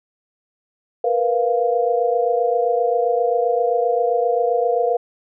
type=tone cluster; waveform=sine; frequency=468.6 / 496.2 / 697 Hz; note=A#4 / B4 / F5; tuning=+9 / +8 / -4 cents; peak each=-20 dBFS; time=1.04-4.97 s; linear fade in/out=5 ms; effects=none